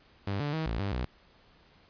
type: tone with pitch steps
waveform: sawtooth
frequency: 99.6 / 145.8 / 159.2 / 56.1 / 99.5 / 62.2 Hz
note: G2 / D3 / D#3 / A1 / G2 / B1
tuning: +28 / -12 / +40 / +34 / +26 / +13 cents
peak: -26 dBFS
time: 0.27-1.05 s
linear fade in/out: 5 ms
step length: 130 ms
effects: pink hiss -61 dBFS RMS until 1.89 s + resampled to 11025 Hz